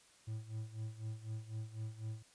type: tone with tremolo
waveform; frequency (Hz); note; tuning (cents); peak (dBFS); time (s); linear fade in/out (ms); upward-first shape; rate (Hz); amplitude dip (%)
triangle; 110; A2; 0; -36; 0.27-2.23; 10; sine; 4; 80
effects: white hiss -65 dBFS RMS until 2.34 s + resampled to 22050 Hz